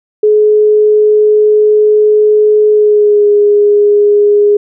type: tone with pitch glide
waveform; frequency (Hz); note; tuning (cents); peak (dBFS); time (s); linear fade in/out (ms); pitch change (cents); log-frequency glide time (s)
sine; 424.1 to 413; G#4 to G#4; +36 to -10; -4; 0.23-4.57; 5; -46; 2.7-3.28
effects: none